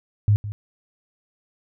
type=tone with echo; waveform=sine; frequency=103.83 Hz; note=G#2; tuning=in tune; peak=-13 dBFS; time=0.28-0.36 s; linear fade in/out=0 ms; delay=160 ms; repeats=1; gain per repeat=-14 dB; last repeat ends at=0.52 s; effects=none

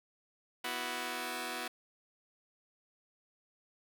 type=chord; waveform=5% pulse; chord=B suspended fourth; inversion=none; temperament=just; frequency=246.9 / 329.3 / 370.4 Hz; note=B3 / E4 / F#4; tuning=0 / -2 / +2 cents; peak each=-30 dBFS; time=0.64-1.68 s; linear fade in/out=5 ms; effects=none

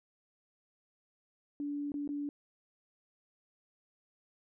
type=tone with dropouts; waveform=sine; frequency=288.9 Hz; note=D4; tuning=28 cents flat; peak=-34 dBFS; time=1.6-2.29 s; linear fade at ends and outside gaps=1 ms; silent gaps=1.919-1.941 / 2.076-2.09 s; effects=none

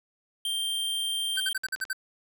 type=tone; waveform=square; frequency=3168 Hz; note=G7; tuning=18 cents sharp; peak=-28 dBFS; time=0.45-1.53 s; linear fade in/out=2 ms
type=clicks; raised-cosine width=0.2 ms; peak=-31 dBFS; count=10; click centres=1.36 / 1.413 / 1.466 / 1.516 / 1.57 / 1.635 / 1.686 / 1.761 / 1.802 / 1.852 s
type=tone bursts; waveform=square; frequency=1544 Hz; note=G6; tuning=27 cents flat; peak=-28 dBFS; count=7; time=1.37-1.931 s; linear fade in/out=5 ms; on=33 ms; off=55 ms
effects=none

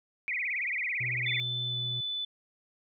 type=tone with vibrato; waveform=sine; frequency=2198 Hz; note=C#7; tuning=15 cents flat; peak=-29 dBFS; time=0.28-1.4 s; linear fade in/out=0 ms; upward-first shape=triangle; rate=18 Hz; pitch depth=250 cents each way
type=tone; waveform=triangle; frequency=123.47 Hz; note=B2; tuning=in tune; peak=-34 dBFS; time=1-2.01 s; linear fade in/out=10 ms
type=tone with pitch glide; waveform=sine; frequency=3520 to 3494 Hz; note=A7 to A7; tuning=0 to -13 cents; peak=-31 dBFS; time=1.26-2.25 s; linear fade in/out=5 ms; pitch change=-13 cents; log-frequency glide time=1.65-1.76 s
effects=none

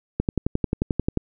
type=click train; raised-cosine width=3 ms; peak=-8 dBFS; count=12; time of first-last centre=0.2-1.173 s; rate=11.3 Hz; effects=none

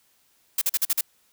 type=noise bursts; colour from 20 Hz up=blue; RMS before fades=-22 dBFS; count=6; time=0.58-1.01 s; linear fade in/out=5 ms; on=35 ms; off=44 ms; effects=white hiss -64 dBFS RMS until 1.32 s

